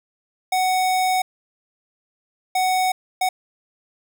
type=tone bursts at uneven times; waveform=square; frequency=744 Hz; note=F#5; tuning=9 cents sharp; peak=-18 dBFS; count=3; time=0.52-1.22 / 2.55-2.92 / 3.21-3.29 s; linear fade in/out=5 ms; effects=none